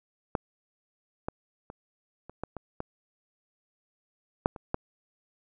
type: clicks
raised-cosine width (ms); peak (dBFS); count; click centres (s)
1; -12 / -17 / -27 / -29 / -19 / -23 / -19 / -8 / -27 / -13; 10; 0.352 / 1.285 / 1.701 / 2.296 / 2.436 / 2.567 / 2.804 / 4.459 / 4.562 / 4.744
effects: none